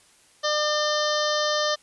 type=harmonic tone with a mistuned harmonic; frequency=600 Hz; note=D5; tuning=37 cents sharp; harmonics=1 / 2 / 3 / 5 / 6 / 7 / 8 / 9 / 10; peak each=-25 / -28 / -30 / -32 / -33 / -33 / -34 / -35 / -35 dBFS; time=0.43-1.76 s; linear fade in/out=20 ms; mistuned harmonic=5; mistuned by=+55 cents; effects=white hiss -57 dBFS RMS until 1.82 s + resampled to 24000 Hz